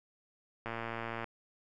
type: click train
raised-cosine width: 0.5 ms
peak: -23 dBFS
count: 68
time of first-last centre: 0.66-1.243 s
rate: 115 Hz
effects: none